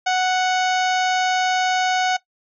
harmonic tone with a mistuned harmonic, 740 Hz, F#5, in tune, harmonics 1 / 2 / 3 / 4 / 5 / 6 / 7 / 8 / 9, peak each -18 / -24 / -28 / -30 / -32 / -34 / -35 / -36 / -37 dBFS, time 0.06-2.17 s, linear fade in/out 10 ms, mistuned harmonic 8, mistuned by +58 cents, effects noise-tail reverb RT60 0.1 s tail -18 dB re dry

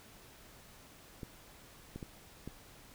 clicks, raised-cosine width 3 ms, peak -29 dBFS, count 4, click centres 1.232 / 1.96 / 2.028 / 2.476 s, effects pink hiss -57 dBFS RMS until 2.94 s

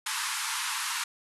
pink band-pass noise, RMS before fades -32 dBFS, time 0.06-1.04 s, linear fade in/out 5 ms, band 880 to 12000 Hz, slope 96 dB/octave, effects none

